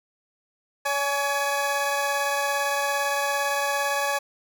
20% pulse tone pair together, 566 / 840.2 Hz, C#5 / G#5, +36 / +20 cents, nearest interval perfect fifth, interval 684 cents, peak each -21 dBFS, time 0.85-4.19 s, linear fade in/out 10 ms, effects none

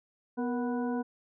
harmonic tone with a mistuned harmonic, 246.6 Hz, B3, 2 cents flat, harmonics 1 / 2 / 3 / 4 / 6, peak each -30 / -36 / -40 / -42 / -46 dBFS, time 0.37-1.03 s, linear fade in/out 20 ms, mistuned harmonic 2, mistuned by -72 cents, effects none

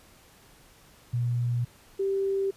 sine tone pair in turn, 120.6 / 390.7 Hz, B2 / G4, -41 / -6 cents, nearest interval octave + minor sixth, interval 2035 cents, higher second, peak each -24 dBFS, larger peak neither, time 1.13-1.65 / 1.99-2.51 s, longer neither, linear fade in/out 10 ms, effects pink hiss -56 dBFS RMS until 2.56 s + resampled to 32000 Hz

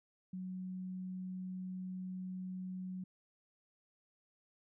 sine tone, 185 Hz, F#3, in tune, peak -40 dBFS, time 0.33-3.04 s, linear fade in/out 5 ms, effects none

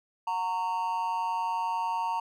triangle tone with amplitude modulation, 920 Hz, A#5, 23 cents flat, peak -22 dBFS, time 0.27-2.2 s, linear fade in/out 5 ms, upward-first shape sine, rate 189 Hz, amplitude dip 75%, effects none

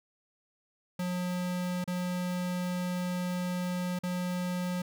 square tone with dropouts, 179.7 Hz, F3, 50 cents sharp, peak -31 dBFS, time 0.99-4.82 s, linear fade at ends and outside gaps 5 ms, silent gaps 1.842-1.876 / 3.99-4.034 s, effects none

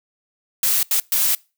blue noise bursts at uneven times, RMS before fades -18 dBFS, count 3, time 0.63-0.83 / 0.91-1 / 1.12-1.35 s, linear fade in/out 2 ms, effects noise-tail reverb RT60 0.3 s tail -24 dB re dry

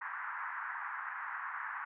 white band-pass noise, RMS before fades -41 dBFS, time 0.01-1.85 s, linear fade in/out 10 ms, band 920 to 1800 Hz, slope 48 dB/octave, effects none

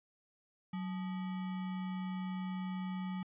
sine tone with sample-and-hold, 185.5 Hz, F#3, 5 cents sharp, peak -36 dBFS, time 0.73-3.23 s, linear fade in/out 5 ms, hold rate 1050 Hz, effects resampled to 8000 Hz

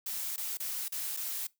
blue noise with dropouts, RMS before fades -36 dBFS, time 0.06-1.47 s, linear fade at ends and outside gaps 5 ms, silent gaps 0.362-0.377 / 0.572-0.6 / 0.883-0.921 / 1.167-1.171 s, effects noise-tail reverb RT60 0.2 s tail -22 dB re dry

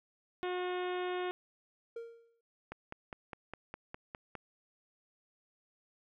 harmonic tone, 361.6 Hz, F#4, 40 cents flat, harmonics 1 / 2 / 3 / 4 / 5 / 6 / 7 / 8 / 9 / 10, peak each -35 / -41 / -45 / -47 / -49 / -51 / -52 / -53 / -54 / -55 dBFS, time 0.43-1.31 s, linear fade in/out 0 ms
triangle tone with exponential decay, 463.6 Hz, A#4, 10 cents flat, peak -36 dBFS, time 1.96-2.41 s, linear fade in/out 5 ms, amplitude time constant 97 ms
click train, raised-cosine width 0.5 ms, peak -27 dBFS, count 9, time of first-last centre 2.72-4.353 s, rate 4.9 Hz
effects none

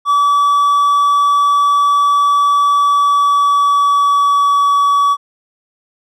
triangle tone with pitch glide, 1148 to 1138.1 Hz, D6 to C#6, -40 to +45 cents, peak -7 dBFS, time 0.05-5.17 s, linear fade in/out 50 ms, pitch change -15 cents, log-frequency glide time 2.78-4.72 s, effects none

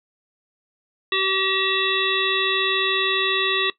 harmonic tone, 382.8 Hz, G4, 41 cents flat, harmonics 1 / 3 / 5 / 7 / 9 / 10, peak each -26 / -26 / -26 / -26 / -26 / -26 dBFS, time 1.12-3.7 s, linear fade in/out 2 ms, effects noise-tail reverb RT60 0.1 s tail -18 dB re dry

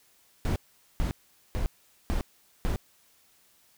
brown noise bursts, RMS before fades -27 dBFS, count 5, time 0.45-2.76 s, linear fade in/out 0 ms, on 110 ms, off 440 ms, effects white hiss -63 dBFS RMS until 3.77 s

